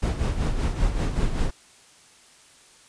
brown noise with tremolo, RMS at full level -21 dBFS, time 0.02-1.51 s, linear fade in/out 10 ms, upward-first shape sine, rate 5.2 Hz, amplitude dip 60%, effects white hiss -53 dBFS RMS until 2.88 s + resampled to 22050 Hz

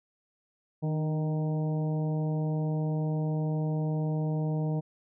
harmonic tone with a mistuned harmonic, 155.56 Hz, D#3, in tune, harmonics 1 / 2 / 3 / 4 / 5 / 6, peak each -27 / -37 / -39 / -41 / -45 / -49 dBFS, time 0.82-4.81 s, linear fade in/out 20 ms, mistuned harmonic 2, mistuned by -42 cents, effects none

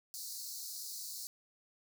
pink high-pass noise, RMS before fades -44 dBFS, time 0.14-1.27 s, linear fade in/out 0 ms, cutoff 4100 Hz, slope 96 dB/octave, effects none

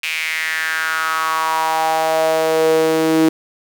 sawtooth tone with high-pass filter sweep, 160 Hz, D#3, 49 cents sharp, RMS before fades -17 dBFS, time 0.03-3.29 s, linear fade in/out 5 ms, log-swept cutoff 2500 to 330 Hz, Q 5.1, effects 7-bit

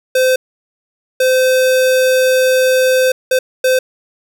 square tone bursts at uneven times, 515 Hz, C5, 28 cents flat, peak -10 dBFS, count 4, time 0.15-0.36 / 1.2-3.12 / 3.31-3.39 / 3.64-3.79 s, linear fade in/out 5 ms, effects none

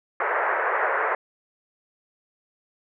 white band-pass noise, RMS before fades -24 dBFS, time 0.2-1.15 s, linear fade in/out 2 ms, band 410 to 1900 Hz, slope 48 dB/octave, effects none

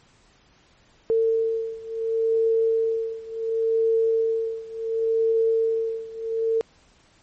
sine beating tone pair, 450.7 / 451.4 Hz, A4 / A4, +42 / +44 cents, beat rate 0.7 Hz, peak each -22 / -24 dBFS, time 1.1-6.61 s, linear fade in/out 0 ms, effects pink hiss -58 dBFS RMS until 7.22 s + MP3 32 kbps

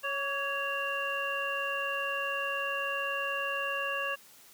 harmonic tone with a mistuned harmonic, 554.4 Hz, C#5, in tune, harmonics 1 / 2 / 3 / 5, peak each -37 / -36 / -35 / -35 dBFS, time 0.03-4.16 s, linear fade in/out 20 ms, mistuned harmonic 2, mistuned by +42 cents, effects white hiss -56 dBFS RMS until 4.53 s + high-pass 100 Hz 12 dB/octave

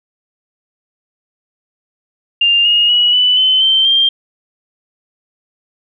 sine tone with pitch steps, 2799 / 2859 / 2921 / 2984 / 3049 / 3115 / 3182 Hz, F7 / F7 / F#7 / F#7 / G7 / G7 / G7, +3 / +40 / -23 / +14 / -49 / -12 / +25 cents, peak -8 dBFS, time 2.41-4.09 s, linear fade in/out 5 ms, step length 240 ms, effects none

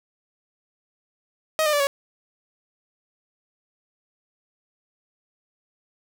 sawtooth tone with pitch steps, 629 / 604.4 / 580.8 / 558.1 Hz, D#5 / D5 / D5 / C#5, +19 / +50 / -19 / +12 cents, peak -15 dBFS, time 1.59-1.87 s, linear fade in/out 0 ms, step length 70 ms, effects none

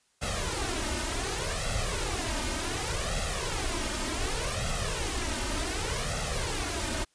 pink noise with flanger, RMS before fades -31 dBFS, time 0.21-7.05 s, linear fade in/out 20 ms, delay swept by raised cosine 1.5 to 3.3 ms, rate 0.67 Hz, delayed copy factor +0.7, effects white hiss -69 dBFS RMS until 7.14 s + resampled to 22050 Hz

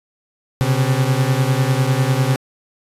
40% pulse beating tone pair, 127.3 / 137.3 Hz, C3 / C#3, -47 / -16 cents, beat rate 10 Hz, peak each -16 / -17 dBFS, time 0.61-2.36 s, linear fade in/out 0 ms, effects resampled to 32000 Hz

